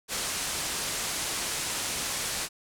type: low-pass noise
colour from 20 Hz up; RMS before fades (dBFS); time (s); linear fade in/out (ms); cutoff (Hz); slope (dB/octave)
white; -32; 0.08-2.49; 50; 10000; 24
effects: none